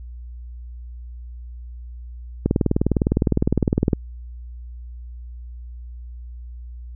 click train, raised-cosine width 3 ms, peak -4 dBFS, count 30, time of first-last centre 2.46-3.932 s, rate 19.7 Hz, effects added 60 Hz sine -33 dBFS peak until 6.95 s

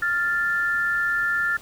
sine tone pair together, 1396.9 / 1760 Hz, F6 / A6, 0 / 0 cents, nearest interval major third, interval 400 cents, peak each -23 dBFS, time 0.02-1.57 s, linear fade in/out 5 ms, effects pink hiss -46 dBFS RMS until 1.61 s

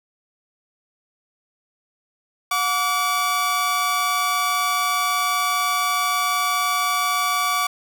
sawtooth tone pair together, 725.1 / 1151 Hz, F#5 / D6, -35 / -35 cents, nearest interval minor sixth, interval 800 cents, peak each -23 / -16 dBFS, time 2.51-7.67 s, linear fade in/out 5 ms, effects none

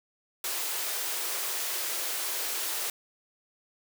white high-pass noise, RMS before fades -32 dBFS, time 0.44-2.9 s, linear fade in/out 2 ms, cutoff 320 Hz, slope 96 dB/octave, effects none

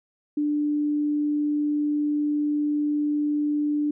sine tone, 295.8 Hz, D4, 13 cents sharp, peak -21 dBFS, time 0.37-3.91 s, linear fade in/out 5 ms, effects none

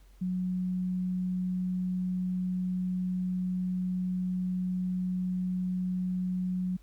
sine tone, 182.9 Hz, F#3, 20 cents flat, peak -28 dBFS, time 0.21-6.77 s, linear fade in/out 10 ms, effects added 46 Hz sine -53 dBFS peak until 6.82 s + pink hiss -66 dBFS RMS until 6.82 s

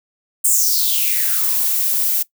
violet noise with high-pass filter sweep, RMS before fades -17 dBFS, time 0.44-2.23 s, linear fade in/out 10 ms, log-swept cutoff 8700 to 230 Hz, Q 5.7, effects noise-tail reverb RT60 0.1 s tail -18 dB re dry

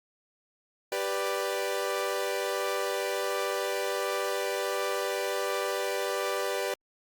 sawtooth chord, G major, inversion none, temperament equal, 392 / 493.9 / 587.3 Hz, G4 / B4 / D5, 0 / 0 / 0 cents, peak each -29 dBFS, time 0.92-6.74 s, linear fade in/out 2 ms, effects Opus 48 kbps

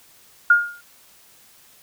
sine tone with exponential decay, 1420 Hz, F6, 28 cents sharp, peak -7 dBFS, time 0.5-0.81 s, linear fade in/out 5 ms, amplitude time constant 67 ms, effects white hiss -52 dBFS RMS until 1.82 s

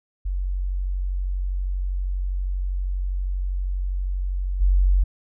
sine tone with level steps, 46.25 Hz, F#1, in tune, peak -22 / -14 dBFS, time 0.25-5.04 s, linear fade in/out 10 ms, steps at 4.6 s, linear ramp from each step 20 ms, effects none

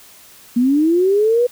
sine linear sweep, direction up, 233.1 to 496.2 Hz, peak -11 dBFS, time 0.56-1.47 s, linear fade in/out 10 ms, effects white hiss -44 dBFS RMS until 1.51 s

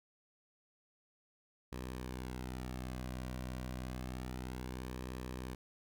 sawtooth tone with flanger, 63.1 Hz, B1, 38 cents sharp, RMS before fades -43 dBFS, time 1.72-5.55 s, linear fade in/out 5 ms, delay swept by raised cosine 1.4 to 2.35 ms, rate 0.29 Hz, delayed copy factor -0.5, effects none

